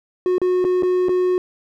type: tone with dropouts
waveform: triangle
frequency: 364.4 Hz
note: F#4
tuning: 26 cents flat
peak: -13 dBFS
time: 0.26-1.38 s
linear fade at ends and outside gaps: 1 ms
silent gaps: 0.382-0.416 / 0.643-0.649 / 0.824-0.832 / 1.085-1.092 s
effects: none